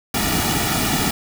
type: noise with comb filter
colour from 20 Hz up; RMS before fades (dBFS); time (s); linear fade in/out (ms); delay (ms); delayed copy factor
pink; -20; 0.14-1.11; 5; 1.9; -0.75
effects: none